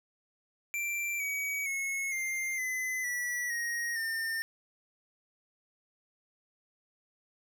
square tone with pitch steps, 2353 / 2266 / 2183 / 2102 / 2025 / 1950.3 / 1878.4 / 1809.2 Hz, D7 / C#7 / C#7 / C7 / B6 / B6 / A#6 / A6, +3 / +37 / -27 / +7 / +43 / -22 / +13 / +48 cents, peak -32 dBFS, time 0.74-4.42 s, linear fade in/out 0 ms, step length 460 ms, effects none

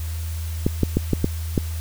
clicks, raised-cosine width 3 ms, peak -4 dBFS, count 6, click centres 0.665 / 0.833 / 0.97 / 1.133 / 1.244 / 1.578 s, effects added 81 Hz sine -25 dBFS peak until 1.8 s + white hiss -40 dBFS RMS until 1.8 s

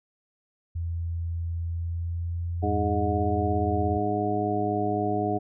sine tone with pitch glide, 84.2 to 86.72 Hz, E2 to F2, +37 to -12 cents, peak -27 dBFS, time 0.75-3.98 s, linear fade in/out 10 ms, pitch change +51 cents, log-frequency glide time 1.7-2.95 s
harmonic tone, 103.8 Hz, G#2, in tune, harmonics 1 / 2 / 3 / 4 / 6 / 7, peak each -32 / -33 / -30 / -30 / -34 / -28 dBFS, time 2.62-5.39 s, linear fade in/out 20 ms
effects none

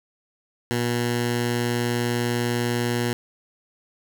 10% pulse tone with notch filter, 120 Hz, B2, 49 cents flat, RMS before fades -24 dBFS, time 0.71-3.13 s, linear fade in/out 0 ms, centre 640 Hz, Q 1.9, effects none

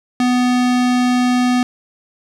square tone, 248.3 Hz, B3, 9 cents sharp, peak -13 dBFS, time 0.2-1.63 s, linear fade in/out 2 ms, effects low-pass 7000 Hz 12 dB/octave + 8-bit

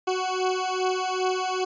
20% pulse beating tone pair, 370 / 372.5 Hz, F#4 / F#4, 0 / +12 cents, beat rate 2.5 Hz, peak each -22 dBFS, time 0.07-1.65 s, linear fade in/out 10 ms, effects resampled to 16000 Hz

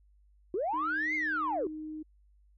sine linear two-way sweep, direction up then down, 330 to 2162 to 330 Hz, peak -28 dBFS, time 0.54-1.67 s, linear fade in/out 2 ms, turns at 1.15 s
sine tone, 309.6 Hz, D#4, 9 cents flat, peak -37 dBFS, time 0.73-2.03 s, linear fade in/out 10 ms
effects tanh soft clip ceiling -23 dBFS + added 50 Hz sine -60 dBFS peak until 2.57 s

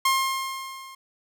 sawtooth tone with level ramp, 1066 Hz, C6, 32 cents sharp, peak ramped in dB -14 to -38 dBFS, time 0.05-0.95 s, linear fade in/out 5 ms, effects none

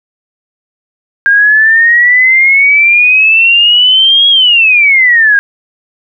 sine exponential two-way sweep, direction up then down, 1606 to 3322 to 1606 Hz, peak -3 dBFS, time 1.26-5.39 s, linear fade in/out 0 ms, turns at 4.29 s, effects none

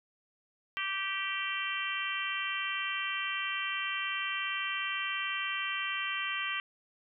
harmonic tone, 389.8 Hz, G4, 10 cents flat, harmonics 3 / 4 / 5 / 6 / 7 / 8, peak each -39 / -40 / -38 / -39 / -38 / -39 dBFS, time 0.77-6.6 s, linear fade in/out 0 ms, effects none

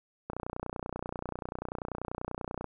click train, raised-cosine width 1 ms, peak -21 dBFS, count 72, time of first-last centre 0.3-2.643 s, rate 30.3 Hz, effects none

